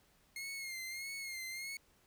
sawtooth tone with vibrato, 2139 Hz, C7, 38 cents sharp, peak -38 dBFS, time 0.36-1.77 s, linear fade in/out 2 ms, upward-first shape sine, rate 1.6 Hz, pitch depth 57 cents each way, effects pink hiss -70 dBFS RMS until 2.06 s

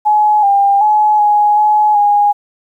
sine tone with pitch steps, 845 / 799 / 848 / 834 / 846 / 823 Hz, G#5 / G5 / G#5 / G#5 / G#5 / G#5, +30 / +33 / +36 / +7 / +32 / -16 cents, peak -7 dBFS, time 0.05-2.33 s, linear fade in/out 20 ms, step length 380 ms, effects 8-bit

